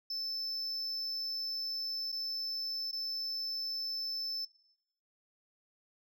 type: tone with dropouts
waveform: sine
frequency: 5274 Hz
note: E8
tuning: in tune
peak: -32 dBFS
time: 0.1-4.45 s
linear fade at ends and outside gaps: 5 ms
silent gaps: 2.119-2.125 / 2.913-2.928 s
effects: noise-tail reverb RT60 0.8 s tail -20 dB re dry + tanh soft clip ceiling -34 dBFS